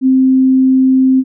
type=tone; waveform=sine; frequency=261.6 Hz; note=C4; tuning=in tune; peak=-6 dBFS; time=0.01-1.24 s; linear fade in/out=50 ms; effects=none